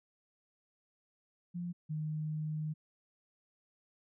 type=tone pair in turn; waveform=sine; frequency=174.61 / 154.17 Hz; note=F3 / D#3; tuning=0 / -16 cents; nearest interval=major second; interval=216 cents; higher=first; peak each=-36 / -34 dBFS; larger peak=second; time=1.54-1.73 / 1.89-2.74 s; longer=second; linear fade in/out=20 ms; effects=none